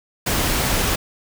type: noise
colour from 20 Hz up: pink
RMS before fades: -20 dBFS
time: 0.26-0.96 s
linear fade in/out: 10 ms
effects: none